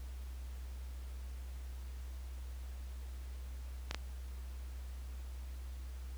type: clicks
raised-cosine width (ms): 0.2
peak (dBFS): -19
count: 2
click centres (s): 3.911 / 3.946
effects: added 63 Hz sine -42 dBFS peak until 6.17 s + pink hiss -60 dBFS RMS until 6.17 s